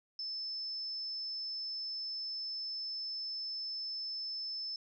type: tone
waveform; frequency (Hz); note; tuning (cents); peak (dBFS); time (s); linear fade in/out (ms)
sine; 5260; E8; -5; -37; 0.19-4.76; 2
effects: none